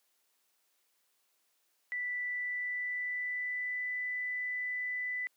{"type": "tone with pitch glide", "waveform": "sine", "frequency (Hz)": [1974, 1992.3], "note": ["B6", "B6"], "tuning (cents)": [-1, 15], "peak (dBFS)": -33, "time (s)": [1.92, 5.27], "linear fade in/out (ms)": 0, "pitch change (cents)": 16, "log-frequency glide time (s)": [2.23, 3.87], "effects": ["white hiss -75 dBFS RMS until 5.36 s", "high-pass 300 Hz 12 dB/octave"]}